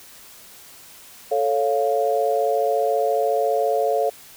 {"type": "chord", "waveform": "sine", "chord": "A augmented", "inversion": "none", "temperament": "equal", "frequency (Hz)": [440, 554.4, 698.5], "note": ["A4", "C#5", "E#5"], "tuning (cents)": [0, 0, 0], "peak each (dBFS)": -22, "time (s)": [1.31, 4.1], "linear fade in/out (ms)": 10, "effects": ["white hiss -45 dBFS RMS until 4.36 s"]}